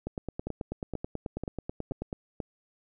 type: two click trains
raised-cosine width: 2 ms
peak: -20 / -20 dBFS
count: 5 / 20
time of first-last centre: 0.47-2.402 / 0.07-2.129 s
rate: 2.07 / 9.23 Hz
effects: none